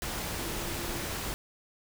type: tone in noise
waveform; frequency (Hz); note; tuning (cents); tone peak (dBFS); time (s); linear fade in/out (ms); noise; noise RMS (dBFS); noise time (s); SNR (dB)
sine; 341.6; F4; -38; -42; 0.39-1.05; 0; pink; -35; 0.02-1.34; -10
effects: none